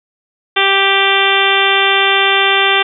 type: harmonic tone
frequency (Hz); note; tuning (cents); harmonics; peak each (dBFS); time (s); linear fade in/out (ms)
392; G4; 0; 1 / 2 / 3 / 4 / 5 / 6 / 7 / 8 / 9; -18 / -18 / -18 / -18 / -18 / -18 / -18 / -18 / -18; 0.56-2.83; 10
effects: none